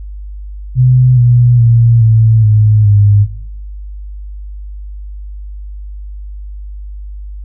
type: tone with pitch steps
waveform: sine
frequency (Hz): 126.8 / 121.49 / 116.41 / 111.54 / 106.87 / 102.4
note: B2 / B2 / A#2 / A2 / A2 / G#2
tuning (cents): +46 / -28 / -2 / +24 / -50 / -24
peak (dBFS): -4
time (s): 0.75-3.27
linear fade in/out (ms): 50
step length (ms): 420
effects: noise-tail reverb RT60 0.8 s tail -23 dB re dry + added 50 Hz sine -23 dBFS peak until 7.44 s